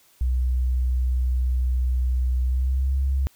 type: tone with pitch glide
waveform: sine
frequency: 62.8 to 67.31 Hz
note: B1 to C2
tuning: +30 to +50 cents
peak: -19 dBFS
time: 0.21-3.27 s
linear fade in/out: 0 ms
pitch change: +120 cents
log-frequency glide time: 2.43-2.96 s
effects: white hiss -58 dBFS RMS until 3.35 s